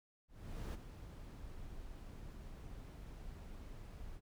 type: noise with ADSR envelope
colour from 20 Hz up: brown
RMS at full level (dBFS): -40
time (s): 0.28-4.21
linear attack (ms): 460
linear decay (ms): 21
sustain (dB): -10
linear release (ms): 56
effects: none